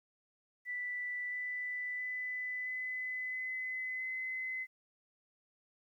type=tone with pitch steps; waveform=sine; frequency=1975.5 / 1988.1 / 2001 / 2014 / 2026 / 2039 Hz; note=B6 / B6 / B6 / B6 / B6 / C7; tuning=0 / +11 / +22 / +33 / +44 / -45 cents; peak=-36 dBFS; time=0.65-4.67 s; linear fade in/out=50 ms; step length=670 ms; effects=12-bit